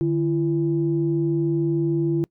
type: tone pair together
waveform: sine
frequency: 150 / 336.7 Hz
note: D3 / E4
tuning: +37 / +37 cents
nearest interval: octave + major second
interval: 1400 cents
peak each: -22 / -20 dBFS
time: 0.01-2.24 s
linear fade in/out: 0 ms
effects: noise-tail reverb RT60 0.1 s tail -25 dB re dry + tanh soft clip ceiling -11 dBFS